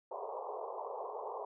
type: band-pass noise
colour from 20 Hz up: pink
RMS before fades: -42 dBFS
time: 0.11-1.45 s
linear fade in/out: 5 ms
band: 400 to 1100 Hz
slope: 96 dB/octave
effects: none